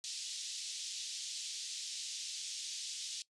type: band-pass noise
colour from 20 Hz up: white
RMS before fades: -43 dBFS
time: 0.04-3.22 s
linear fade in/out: 0 ms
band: 3200 to 6900 Hz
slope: 24 dB/octave
effects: noise-tail reverb RT60 0.1 s tail -19 dB re dry + resampled to 24000 Hz